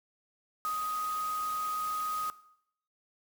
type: tone in noise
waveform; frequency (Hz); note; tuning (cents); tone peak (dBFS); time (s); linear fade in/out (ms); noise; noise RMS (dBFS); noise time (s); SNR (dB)
sine; 1250; D#6; +8; -30; 0.65-2.3; 0; white; -45; 0.65-2.3; +12
effects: noise-tail reverb RT60 0.7 s tail -18 dB re dry